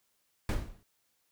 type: noise with exponential decay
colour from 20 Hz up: brown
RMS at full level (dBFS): -23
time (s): 0.49-0.83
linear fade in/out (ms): 1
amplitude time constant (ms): 72
effects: white hiss -75 dBFS RMS until 1.31 s